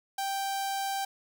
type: tone with notch filter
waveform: sawtooth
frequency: 784 Hz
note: G5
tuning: in tune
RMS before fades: -32 dBFS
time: 0.18-1.05 s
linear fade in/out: 5 ms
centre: 2000 Hz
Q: 1.4
effects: none